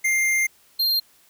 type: tone pair in turn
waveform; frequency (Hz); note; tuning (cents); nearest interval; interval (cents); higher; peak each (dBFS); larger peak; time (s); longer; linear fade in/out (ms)
square; 2105 / 4193; C7 / C8; +10 / +3; octave; 1193; second; -19; neither; 0.04-0.47 / 0.79-1; first; 10
effects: white hiss -57 dBFS RMS until 1.29 s